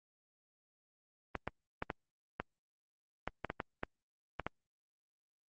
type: clicks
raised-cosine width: 0.5 ms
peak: -20 dBFS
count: 12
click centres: 1.353 / 1.476 / 1.824 / 1.902 / 2.4 / 3.276 / 3.447 / 3.501 / 3.602 / 3.834 / 4.397 / 4.466 s
effects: Opus 24 kbps